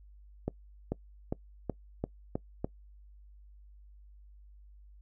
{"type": "accelerating click train", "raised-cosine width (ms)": 2, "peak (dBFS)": -18, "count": 7, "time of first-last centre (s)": [0.48, 2.645], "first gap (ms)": 440, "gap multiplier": 0.92, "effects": ["noise-tail reverb RT60 0.1 s tail -22 dB re dry", "added 50 Hz sine -52 dBFS peak until 5.01 s"]}